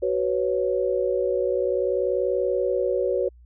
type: chord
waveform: sine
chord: F# suspended fourth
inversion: none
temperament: equal with one note detuned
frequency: 374.5 / 493.9 / 554.4 Hz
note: F#4 / B4 / C#5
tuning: +21 / 0 / 0 cents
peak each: -25 dBFS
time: 0.02-3.29 s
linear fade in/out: 10 ms
effects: added 60 Hz sine -47 dBFS peak until 3.45 s